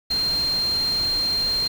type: tone in noise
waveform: sine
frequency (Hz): 4186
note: C8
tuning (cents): 0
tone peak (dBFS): -20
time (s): 0.1-1.68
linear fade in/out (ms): 10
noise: pink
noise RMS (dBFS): -34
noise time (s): 0.1-1.68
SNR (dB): +11
effects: none